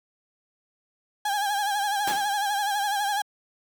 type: tone with vibrato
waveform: 35% pulse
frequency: 815 Hz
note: G#5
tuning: 33 cents flat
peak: -22 dBFS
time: 1.25-3.22 s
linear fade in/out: 5 ms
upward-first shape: sine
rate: 12 Hz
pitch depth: 63 cents each way
type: noise with exponential decay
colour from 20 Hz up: pink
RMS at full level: -26 dBFS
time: 2.07-2.35 s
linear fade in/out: 5 ms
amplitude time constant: 60 ms
effects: high-pass 200 Hz 12 dB/octave